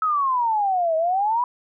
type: exponential two-way sweep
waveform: sine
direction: down then up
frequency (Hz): 1300 to 630 to 1000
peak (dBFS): -18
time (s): 0.02-1.44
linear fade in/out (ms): 2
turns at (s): 0.96
effects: none